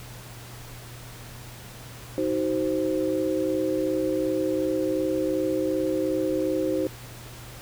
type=chord; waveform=sine; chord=C diminished; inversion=first; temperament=just; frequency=314 / 376.7 / 523.3 Hz; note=Eb4 / Gb4 / C5; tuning=+16 / +31 / 0 cents; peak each=-26 / -28 / -27 dBFS; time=2.18-6.87 s; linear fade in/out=0 ms; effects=added 120 Hz sine -43 dBFS peak until 7.61 s + pink hiss -44 dBFS RMS until 7.61 s